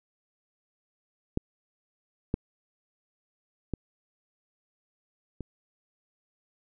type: clicks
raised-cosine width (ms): 3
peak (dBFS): -13 / -13 / -17 / -23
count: 4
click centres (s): 1.374 / 2.341 / 3.737 / 5.407
effects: none